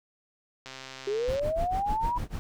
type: click train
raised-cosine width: 0.2 ms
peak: -24 dBFS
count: 98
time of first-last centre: 0.66-1.395 s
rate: 132 Hz
type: linear sweep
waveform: sine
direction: up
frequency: 392 to 987.8 Hz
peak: -26 dBFS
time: 1.07-2.18 s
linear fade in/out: 5 ms
type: noise with tremolo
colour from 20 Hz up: brown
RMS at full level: -31 dBFS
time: 1.28-2.39 s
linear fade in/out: 0 ms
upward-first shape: sine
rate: 6.7 Hz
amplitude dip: 95%
effects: none